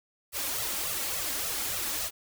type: noise with flanger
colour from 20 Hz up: white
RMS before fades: -32 dBFS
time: 0.32-2.11 s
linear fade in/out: 50 ms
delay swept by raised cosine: 1.5 to 3.7 ms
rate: 3.5 Hz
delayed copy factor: +0.85
effects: none